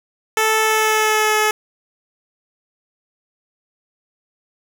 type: tone with pitch glide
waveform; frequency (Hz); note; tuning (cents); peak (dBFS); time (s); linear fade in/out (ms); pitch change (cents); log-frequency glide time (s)
10% pulse; 438.5 to 428.2; A4 to A4; -6 to -47; -6; 0.37-1.51; 2; -41; 0.61-1.37
effects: none